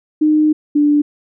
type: tone pair in turn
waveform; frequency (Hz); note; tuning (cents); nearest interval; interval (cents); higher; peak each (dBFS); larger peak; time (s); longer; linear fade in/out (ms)
sine; 306 / 293.9; D#4 / D4; -29 / +1; minor second; 70; first; -9; neither; 0.21-0.53 / 0.75-1.02; first; 10
effects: none